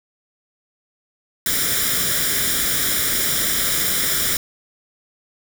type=noise with comb filter; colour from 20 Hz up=white; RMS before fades=-20 dBFS; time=1.46-4.37 s; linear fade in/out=2 ms; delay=0.56 ms; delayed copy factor=+0.75; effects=none